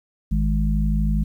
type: harmonic tone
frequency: 52.4 Hz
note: G#1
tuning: 16 cents sharp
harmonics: 1 / 3 / 4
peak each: -19 / -24 / -25 dBFS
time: 0.31-1.24 s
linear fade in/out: 10 ms
effects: 9-bit